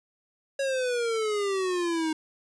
square exponential sweep, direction down, 554.4 to 311.1 Hz, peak -26 dBFS, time 0.59-2.13 s, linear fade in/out 5 ms, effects resampled to 22050 Hz

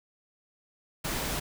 pink noise, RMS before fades -32 dBFS, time 1.04-1.4 s, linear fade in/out 10 ms, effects none

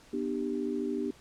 sine chord, G major, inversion first, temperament equal with one note detuned, 246.9 / 300.5 / 392 Hz, B3 / D4 / G4, 0 / +40 / 0 cents, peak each -34 dBFS, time 0.13-1.11 s, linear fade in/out 5 ms, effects pink hiss -57 dBFS RMS until 1.2 s + low-pass 9000 Hz 12 dB/octave

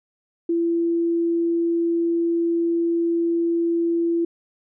sine tone, 337.3 Hz, E4, 40 cents sharp, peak -18 dBFS, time 0.49-4.25 s, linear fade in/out 5 ms, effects none

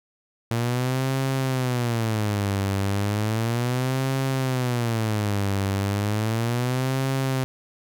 sawtooth tone with vibrato, 114.7 Hz, A#2, 28 cents flat, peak -18 dBFS, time 0.51-7.44 s, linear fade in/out 0 ms, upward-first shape sine, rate 0.34 Hz, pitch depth 270 cents each way, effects none

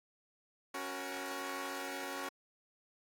10% pulse chord, F# major, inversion second, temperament equal with one note detuned, 277.2 / 370 / 474.3 Hz, C#4 / F#4 / A#4, 0 / 0 / +30 cents, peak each -34 / -35 / -38 dBFS, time 0.74-2.29 s, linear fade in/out 5 ms, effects AAC 64 kbps

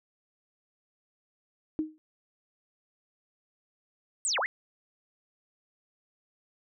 sine tone with exponential decay, 311.4 Hz, D#4, 2 cents sharp, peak -23 dBFS, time 1.79-1.98 s, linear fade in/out 0 ms, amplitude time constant 40 ms
sine linear two-way sweep, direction down then up, 8790 to 466.2 to 2165 Hz, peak -26 dBFS, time 4.25-4.46 s, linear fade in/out 0 ms, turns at 4.39 s
effects none

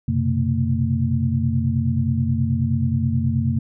sine tone cluster, 91.1 / 124.9 / 134.3 / 227.3 Hz, F#2 / B2 / C3 / A#3, -26 / +20 / +46 / -43 cents, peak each -23 dBFS, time 0.08-3.59 s, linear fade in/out 5 ms, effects none

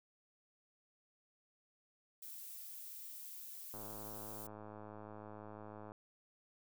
violet noise, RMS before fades -50 dBFS, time 2.22-4.47 s, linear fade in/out 5 ms
click train, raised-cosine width 1 ms, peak -37 dBFS, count 232, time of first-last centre 3.74-5.919 s, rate 106 Hz
effects none

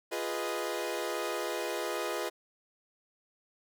sawtooth chord, F half-diminished seventh, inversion none, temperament equal, 349.2 / 415.3 / 493.9 / 622.3 Hz, F4 / Ab4 / Cb5 / Eb5, 0 / 0 / 0 / 0 cents, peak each -34 dBFS, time 0.11-2.3 s, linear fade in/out 20 ms, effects none

